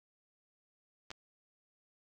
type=clicks; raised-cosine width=0.2 ms; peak=-27 dBFS; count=2; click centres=1.105 / 1.114 s; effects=AAC 64 kbps